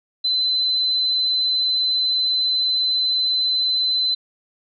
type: tone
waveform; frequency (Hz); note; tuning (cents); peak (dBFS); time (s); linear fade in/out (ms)
sine; 4043; B7; +40; -17; 0.24-4.15; 10
effects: none